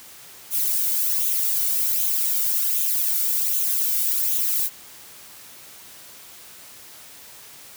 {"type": "noise with flanger", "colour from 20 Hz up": "violet", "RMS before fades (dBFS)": -22, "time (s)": [0.5, 4.7], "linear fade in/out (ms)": 50, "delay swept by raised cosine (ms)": [0.29, 1.39], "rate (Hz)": 1.3, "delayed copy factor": 0.55, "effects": ["white hiss -44 dBFS RMS until 7.76 s", "high-pass 60 Hz 12 dB/octave"]}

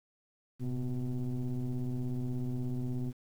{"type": "tone with frequency modulation", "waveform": "sine", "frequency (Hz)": 129.3, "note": "C3", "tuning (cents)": -20, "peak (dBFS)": -29, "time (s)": [0.59, 3.13], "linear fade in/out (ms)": 50, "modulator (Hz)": 121, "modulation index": 1.2, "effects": ["tanh soft clip ceiling -30 dBFS", "10-bit"]}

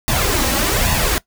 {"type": "noise with flanger", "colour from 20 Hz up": "pink", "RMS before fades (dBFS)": -17, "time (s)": [0.08, 1.18], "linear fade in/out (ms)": 0, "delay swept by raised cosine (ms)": [1.1, 3.8], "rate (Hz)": 1.2, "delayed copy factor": 0.6, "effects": ["noise-tail reverb RT60 0.1 s tail -19 dB re dry"]}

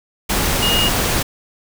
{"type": "tone in noise", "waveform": "sine", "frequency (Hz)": 2858, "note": "F7", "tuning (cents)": 39, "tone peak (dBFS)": -16, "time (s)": [0.62, 0.89], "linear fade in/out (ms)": 10, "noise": "pink", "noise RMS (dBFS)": -18, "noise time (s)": [0.29, 1.23], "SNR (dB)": -1, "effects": []}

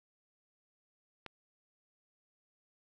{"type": "click", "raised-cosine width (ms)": 0.3, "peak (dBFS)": -27, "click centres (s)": 1.263, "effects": []}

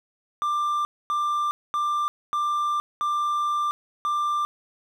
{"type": "tone bursts at uneven times", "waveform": "triangle", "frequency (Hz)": 1186, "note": "D6", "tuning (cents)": 17, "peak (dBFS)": -20, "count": 6, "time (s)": [[0.42, 0.85], [1.1, 1.51], [1.74, 2.08], [2.33, 2.8], [3.01, 3.71], [4.05, 4.45]], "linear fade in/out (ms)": 0, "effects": []}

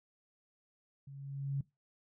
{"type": "tone with level ramp", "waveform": "sine", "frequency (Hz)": 138.59, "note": "C#3", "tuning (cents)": 0, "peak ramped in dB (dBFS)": [-47, -30], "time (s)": [1.07, 1.61], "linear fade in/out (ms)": 5, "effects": ["noise-tail reverb RT60 0.2 s tail -20 dB re dry"]}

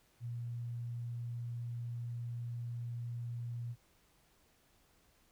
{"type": "tone", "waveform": "sine", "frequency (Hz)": 119, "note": "A#2", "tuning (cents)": 36, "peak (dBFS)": -38, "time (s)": [0.2, 3.76], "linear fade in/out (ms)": 50, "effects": ["pink hiss -70 dBFS RMS until 5.31 s"]}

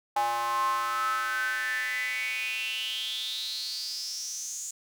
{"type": "tone with high-pass filter sweep", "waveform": "square", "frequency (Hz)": 117.7, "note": "A#2", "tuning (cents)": 17, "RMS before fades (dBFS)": -31, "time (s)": [0.16, 4.71], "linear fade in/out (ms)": 5, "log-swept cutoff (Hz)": [840, 7100], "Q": 9, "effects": []}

